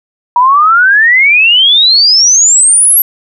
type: exponential sweep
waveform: sine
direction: up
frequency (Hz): 951 to 11840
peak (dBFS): -3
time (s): 0.36-3.02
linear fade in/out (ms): 2
effects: none